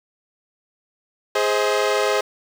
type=chord; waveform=sawtooth; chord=Ab major; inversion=none; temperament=equal with one note detuned; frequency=415.3 / 523.3 / 635.7 Hz; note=Ab4 / C5 / Eb5; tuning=0 / 0 / +37 cents; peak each=-17 / -18 / -20 dBFS; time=1.35-2.21 s; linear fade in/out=5 ms; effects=low-pass 7000 Hz 12 dB/octave + 7-bit